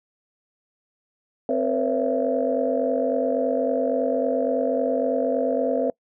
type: tone cluster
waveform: sine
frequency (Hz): 261.1 / 468.4 / 512 / 561 / 669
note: C4 / A#4 / C5 / C#5 / E5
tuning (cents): -3 / +8 / -38 / +21 / +25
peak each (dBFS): -26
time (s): 1.49-5.9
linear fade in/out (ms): 2
effects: noise-tail reverb RT60 0.1 s tail -25 dB re dry + tanh soft clip ceiling -9 dBFS